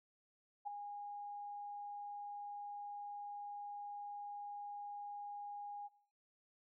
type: tone with ADSR envelope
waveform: sine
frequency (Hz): 819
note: G#5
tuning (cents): -24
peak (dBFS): -37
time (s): 0.65-5.89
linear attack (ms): 24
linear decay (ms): 6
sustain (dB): -7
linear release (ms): 31
effects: noise-tail reverb RT60 0.8 s tail -23 dB re dry